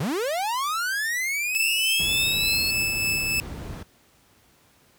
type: linear sweep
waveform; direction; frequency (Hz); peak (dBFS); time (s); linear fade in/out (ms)
45% pulse; up; 115.8 to 4400; -24; 0-2.71; 5
type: tone with tremolo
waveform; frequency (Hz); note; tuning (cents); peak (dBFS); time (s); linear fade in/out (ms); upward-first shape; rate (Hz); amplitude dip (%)
sawtooth; 2622; E7; -10; -18; 1.55-3.4; 0; triangle; 3.4; 35
type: noise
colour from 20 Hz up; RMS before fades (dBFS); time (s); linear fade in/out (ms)
brown; -31; 1.99-3.83; 5
effects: pink hiss -59 dBFS RMS until 4.98 s + high-pass 60 Hz 12 dB/octave